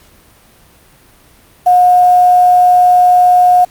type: tone with quantisation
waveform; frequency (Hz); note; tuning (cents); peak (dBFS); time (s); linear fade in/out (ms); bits
sine; 721; F#5; -45; -4; 1.66-3.65; 10; 5
effects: pink hiss -45 dBFS RMS until 3.7 s + Opus 48 kbps